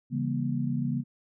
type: chord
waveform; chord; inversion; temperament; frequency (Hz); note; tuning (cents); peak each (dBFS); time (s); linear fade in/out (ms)
sine; C# diminished seventh; none; just; 138.59 / 166.31 / 199.57 / 239.5; C#3 / E3 / G3 / Bb3; 0 / +16 / +31 / +47; -30 / -35 / -35 / -30; 0.1-1.04; 50
effects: none